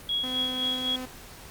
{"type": "tone with tremolo", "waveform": "sine", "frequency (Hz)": 3322, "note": "G#7", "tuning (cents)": 0, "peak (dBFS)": -24, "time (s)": [0.09, 0.96], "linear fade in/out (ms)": 2, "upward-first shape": "sine", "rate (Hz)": 3.9, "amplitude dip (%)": 55}
{"type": "tone", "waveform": "sawtooth", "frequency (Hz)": 255.1, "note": "C4", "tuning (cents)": -44, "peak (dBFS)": -30, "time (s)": [0.23, 1.06], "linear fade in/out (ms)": 10}
{"effects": ["pink hiss -46 dBFS RMS until 1.5 s", "Opus 48 kbps"]}